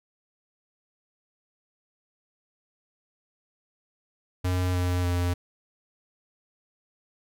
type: tone with pitch steps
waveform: square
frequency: 90.9 / 89.6 / 88.31 Hz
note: F#2 / F2 / F2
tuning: -30 / +45 / +20 cents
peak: -24 dBFS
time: 4.44-5.34 s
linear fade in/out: 10 ms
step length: 300 ms
effects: none